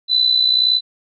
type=tone with amplitude modulation; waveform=sine; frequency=4000 Hz; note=B7; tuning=21 cents sharp; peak=-9 dBFS; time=0.08-0.81 s; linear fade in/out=50 ms; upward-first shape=sine; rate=61.4 Hz; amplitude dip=65%; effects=none